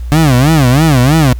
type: tone with vibrato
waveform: 30% pulse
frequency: 141.3 Hz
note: C#3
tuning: 34 cents sharp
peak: -3 dBFS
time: 0.12-1.33 s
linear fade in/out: 0 ms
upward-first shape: sine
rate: 3.1 Hz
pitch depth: 250 cents each way
effects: added 60 Hz sine -18 dBFS peak until 1.39 s + pink hiss -44 dBFS RMS until 1.39 s